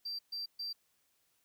triangle tone bursts, 4699 Hz, D8, in tune, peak -35 dBFS, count 3, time 0.05-0.73 s, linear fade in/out 10 ms, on 140 ms, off 130 ms, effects tanh soft clip ceiling -32 dBFS + white hiss -75 dBFS RMS until 1.44 s

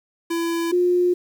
square / sine tone pair in turn, 335.6 / 356.3 Hz, E4 / F4, +31 / +35 cents, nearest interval minor second, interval 104 cents, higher second, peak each -22 / -15 dBFS, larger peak second, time 0.3-0.72 / 0.72-1.14 s, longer neither, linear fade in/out 10 ms, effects 8-bit

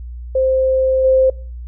sine tone with level steps, 523.3 Hz, C5, in tune, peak -12 / -9 dBFS, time 0.35-1.3 s, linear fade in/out 5 ms, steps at 1.04 s, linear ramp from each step 10 ms, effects noise-tail reverb RT60 0.4 s tail -23 dB re dry + added 60 Hz sine -27 dBFS peak until 1.67 s

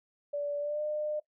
sine tone with pitch glide, 579 to 603.6 Hz, D5 to D5, -25 to +47 cents, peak -30 dBFS, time 0.33-1.2 s, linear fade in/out 10 ms, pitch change +72 cents, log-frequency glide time 0.59-0.82 s, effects noise-tail reverb RT60 0.1 s tail -19 dB re dry

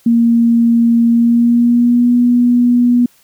sine tone with pitch glide, 233.1 to 242.9 Hz, A#3 to B3, 0 to -29 cents, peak -7 dBFS, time 0.06-3.06 s, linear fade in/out 5 ms, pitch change +71 cents, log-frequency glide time 1.09-2.13 s, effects white hiss -51 dBFS RMS until 3.23 s

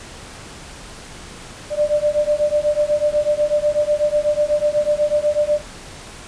sine beating tone pair, 591 / 599.1 Hz, D5 / D5, +11 / +34 cents, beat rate 8.1 Hz, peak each -18 dBFS, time 1.7-5.62 s, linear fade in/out 50 ms, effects pink hiss -37 dBFS RMS until 6.27 s + resampled to 22050 Hz

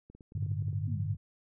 clicks, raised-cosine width 3 ms, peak -39 dBFS, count 11, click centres 0.1 / 0.15 / 0.208 / 0.321 / 0.375 / 0.426 / 0.464 / 0.516 / 0.624 / 0.683 / 0.729 s
sine chord, G suspended second, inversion none, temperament equal, 98 / 110 / 146.83 Hz, G2 / A2 / D3, 0 / 0 / 0 cents, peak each -33 / -36 / -36 dBFS, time 0.35-1.15 s, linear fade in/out 5 ms
sine linear sweep, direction down, 256.7 to 78.5 Hz, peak -40 dBFS, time 0.87-1.17 s, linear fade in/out 10 ms
effects none

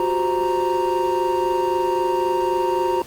triangle tone cluster, 360.1 / 383.9 / 519 / 932 Hz, F#4 / G4 / C5 / A#5, -47 / -36 / -14 / -1 cents, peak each -20 / -24 / -25 / -20 dBFS, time 0-3.02 s, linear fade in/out 2 ms, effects pink hiss -42 dBFS RMS until 3.06 s + Opus 32 kbps

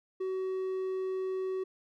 triangle tone, 376.7 Hz, F#4, 31 cents sharp, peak -29 dBFS, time 0.2-1.64 s, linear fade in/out 10 ms, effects none

